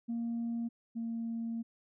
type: tone pair in turn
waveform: sine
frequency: 233.1 / 229.6 Hz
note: A#3 / A#3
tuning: 0 / -26 cents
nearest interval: unison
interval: 26 cents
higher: first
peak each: -31 / -33 dBFS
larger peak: first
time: 0.08-0.69 / 0.95-1.63 s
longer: second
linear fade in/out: 20 ms
effects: tanh soft clip ceiling -30 dBFS